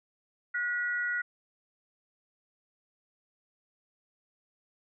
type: tone pair together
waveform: sine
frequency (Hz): 1452 / 1938.2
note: F#6 / B6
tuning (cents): -33 / -33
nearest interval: perfect fourth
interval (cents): 500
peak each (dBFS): -30 / -33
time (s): 0.54-1.22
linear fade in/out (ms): 10
effects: none